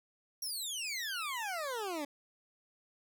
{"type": "exponential sweep", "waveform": "20% pulse", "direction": "down", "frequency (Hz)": [5720, 277.2], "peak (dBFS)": -31, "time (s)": [0.42, 2.05], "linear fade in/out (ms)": 5, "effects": []}